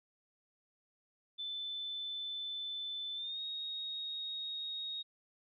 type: tone with pitch glide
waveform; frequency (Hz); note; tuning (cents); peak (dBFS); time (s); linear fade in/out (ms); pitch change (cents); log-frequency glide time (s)
sine; 3520 to 3751; A7 to A#7; 0 to +10; -38; 1.38-5.03; 20; +110; 3.15-3.4
effects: none